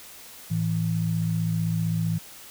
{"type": "tone pair together", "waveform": "sine", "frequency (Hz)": [109.29, 164.81], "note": ["A2", "E3"], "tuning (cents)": [-11, 0], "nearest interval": "perfect fifth", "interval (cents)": 711, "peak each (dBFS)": [-27, -24], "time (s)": [0.5, 2.19], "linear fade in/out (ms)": 20, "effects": ["white hiss -45 dBFS RMS until 2.5 s"]}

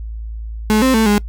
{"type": "tone with pitch steps", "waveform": "35% pulse", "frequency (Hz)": [215, 261.2, 222, 206.5], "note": ["A3", "C4", "A3", "G#3"], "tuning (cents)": [-40, -3, 16, -10], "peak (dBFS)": -9, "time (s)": [0.7, 1.18], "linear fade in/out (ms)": 0, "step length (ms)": 120, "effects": ["noise-tail reverb RT60 0.1 s tail -22 dB re dry", "added 55 Hz sine -24 dBFS peak until 1.28 s"]}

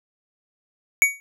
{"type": "tone with exponential decay", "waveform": "square", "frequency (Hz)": 2250, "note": "C#7", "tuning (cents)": 25, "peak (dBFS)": -10, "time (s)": [1.02, 1.2], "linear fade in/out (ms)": 0, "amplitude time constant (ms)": 39, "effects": []}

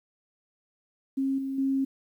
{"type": "tone with level steps", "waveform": "sine", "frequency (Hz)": 269.7, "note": "C#4", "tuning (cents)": -47, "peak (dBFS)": [-24, -29, -23], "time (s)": [1.17, 1.85], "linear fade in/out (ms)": 10, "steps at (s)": [1.38, 1.58], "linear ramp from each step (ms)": 5, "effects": ["10-bit"]}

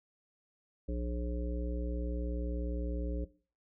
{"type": "harmonic tone", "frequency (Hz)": 59.8, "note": "A#1", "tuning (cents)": 45, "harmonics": [1, 3, 5, 7, 9], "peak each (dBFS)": [-34, -42, -41, -45, -44], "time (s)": [0.88, 3.25], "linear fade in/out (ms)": 10, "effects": ["noise-tail reverb RT60 0.4 s tail -19 dB re dry"]}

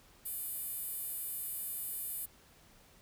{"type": "tone with high-pass filter", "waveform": "10% pulse", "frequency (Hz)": 597, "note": "D5", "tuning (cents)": 28, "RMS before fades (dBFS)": -40, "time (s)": [0.25, 2.26], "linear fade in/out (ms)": 10, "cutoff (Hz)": 12000, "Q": 8.7, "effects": ["pink hiss -62 dBFS RMS until 3.01 s"]}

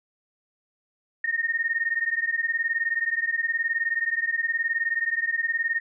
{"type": "beating tone pair", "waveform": "sine", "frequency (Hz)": [1833, 1852], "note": ["A#6", "A#6"], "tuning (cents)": [-30, -12], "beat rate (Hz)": 19, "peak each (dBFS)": -26, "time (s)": [1.24, 5.8], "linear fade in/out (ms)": 5, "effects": []}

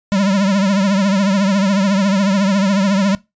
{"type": "tone with vibrato", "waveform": "square", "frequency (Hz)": 196, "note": "G3", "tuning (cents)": 0, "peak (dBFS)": -13, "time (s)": [0.12, 3.15], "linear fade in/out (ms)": 0, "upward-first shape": "triangle", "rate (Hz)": 14, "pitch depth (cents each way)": 110, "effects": ["noise-tail reverb RT60 0.2 s tail -20 dB re dry", "resampled to 16000 Hz"]}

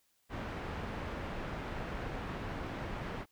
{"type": "low-pass noise", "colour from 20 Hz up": "pink", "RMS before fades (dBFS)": -40, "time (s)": [0.29, 3.26], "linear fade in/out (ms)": 50, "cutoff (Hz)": 2000, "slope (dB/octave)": 12, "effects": ["white hiss -74 dBFS RMS until 3.31 s"]}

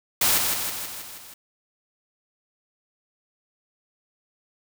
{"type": "noise with echo", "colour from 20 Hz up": "white", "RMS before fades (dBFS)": -20, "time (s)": [0.21, 0.38], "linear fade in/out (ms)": 5, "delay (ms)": 160, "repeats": 6, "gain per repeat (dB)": -4, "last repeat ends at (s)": 1.34, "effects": []}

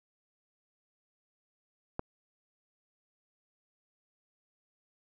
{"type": "click", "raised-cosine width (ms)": 1, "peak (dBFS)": -19, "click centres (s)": 1.994, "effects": []}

